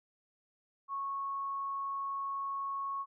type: tone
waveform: sine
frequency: 1102 Hz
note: C#6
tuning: 11 cents flat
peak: -34 dBFS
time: 0.88-3.06 s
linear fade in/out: 50 ms
effects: none